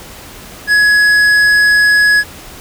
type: tone with tanh clipping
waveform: triangle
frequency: 1681 Hz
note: G#6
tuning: 20 cents sharp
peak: -8 dBFS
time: 0.67-2.24 s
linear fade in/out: 50 ms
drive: 14 dB
effects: pink hiss -33 dBFS RMS until 2.6 s